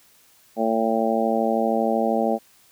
harmonic tone, 112.8 Hz, A2, 44 cents sharp, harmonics 2 / 3 / 4 / 5 / 6 / 7, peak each -24 / -29 / -27 / -25 / -26 / -26 dBFS, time 0.56-2.39 s, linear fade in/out 50 ms, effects white hiss -56 dBFS RMS until 2.71 s

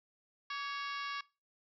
harmonic tone with a mistuned harmonic, 554.4 Hz, C#5, in tune, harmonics 2 / 3 / 4 / 5 / 6 / 7 / 8 / 9 / 10, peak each -40 / -44 / -46 / -48 / -50 / -51 / -52 / -53 / -54 dBFS, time 0.5-1.21 s, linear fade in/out 5 ms, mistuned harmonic 2, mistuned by +51 cents, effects noise-tail reverb RT60 0.3 s tail -22 dB re dry

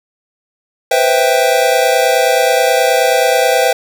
square chord, C major seventh, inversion third, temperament equal, 493.9 / 523.3 / 659.3 / 784 Hz, B4 / C5 / E5 / G5, 0 / 0 / 0 / 0 cents, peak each -16 dBFS, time 0.91-3.73 s, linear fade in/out 5 ms, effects none

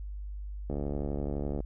click train, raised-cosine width 2 ms, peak -21 dBFS, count 66, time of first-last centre 0.7-1.604 s, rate 71.9 Hz, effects added 50 Hz sine -36 dBFS peak until 1.65 s

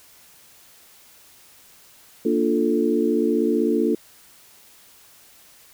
sine chord, Bb major seventh, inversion none, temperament equal, 233.1 / 293.7 / 349.2 / 440 Hz, Bb3 / D4 / F4 / A4, 0 / 0 / 0 / 0 cents, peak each -23 dBFS, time 2.25-3.95 s, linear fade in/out 5 ms, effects white hiss -51 dBFS RMS until 5.73 s

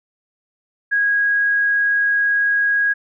sine tone, 1647 Hz, G#6, 15 cents flat, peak -14 dBFS, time 0.91-2.94 s, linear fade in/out 20 ms, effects none

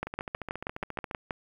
two click trains, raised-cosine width 0.5 ms, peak -16 / -21 dBFS, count 9 / 16, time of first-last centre 0.03-1.308 / 0.07-1.112 s, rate 6.26 / 14.4 Hz, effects 9-bit

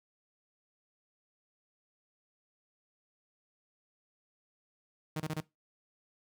sawtooth tone bursts, 155.56 Hz, D#3, in tune, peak -29 dBFS, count 4, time 5.16-5.406 s, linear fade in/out 5 ms, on 42 ms, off 26 ms, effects noise-tail reverb RT60 0.2 s tail -20 dB re dry

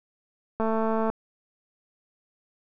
click train, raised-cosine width 1 ms, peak -14 dBFS, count 112, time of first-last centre 0.6-1.1 s, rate 222 Hz, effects none

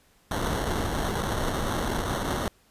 pink noise with sample-and-hold, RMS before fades -28 dBFS, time 0.31-2.48 s, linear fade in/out 2 ms, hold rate 2450 Hz, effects pink hiss -62 dBFS RMS until 2.7 s + resampled to 32000 Hz

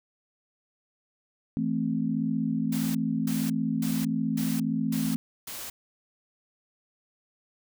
sine chord, A minor, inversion second, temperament equal, 164.81 / 220 / 261.6 Hz, E3 / A3 / C4, 0 / 0 / 0 cents, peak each -31 / -28 / -29 dBFS, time 1.57-5.16 s, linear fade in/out 0 ms
white noise bursts, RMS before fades -38 dBFS, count 6, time 2.72-5.7 s, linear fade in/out 5 ms, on 230 ms, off 320 ms
effects none

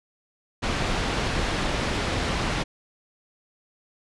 pink low-pass noise, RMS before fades -26 dBFS, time 0.62-2.64 s, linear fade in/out 20 ms, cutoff 4400 Hz, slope 12 dB/octave, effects resampled to 24000 Hz

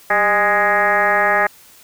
sine tone with frequency modulation, 1244.5 Hz, D#6, in tune, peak -12 dBFS, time 0.1-1.47 s, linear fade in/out 5 ms, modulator 211 Hz, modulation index 3.5, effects white hiss -46 dBFS RMS until 1.83 s

